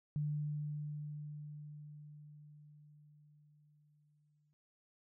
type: tone with exponential decay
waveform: sine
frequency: 148.8 Hz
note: D3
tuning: 23 cents sharp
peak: -33 dBFS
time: 0.16-4.53 s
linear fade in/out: 0 ms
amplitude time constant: 950 ms
effects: none